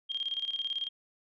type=tone with tremolo; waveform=sine; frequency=3215 Hz; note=G7; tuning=43 cents sharp; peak=-29 dBFS; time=0.09-0.89 s; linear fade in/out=20 ms; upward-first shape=square; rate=18 Hz; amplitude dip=70%; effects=resampled to 16000 Hz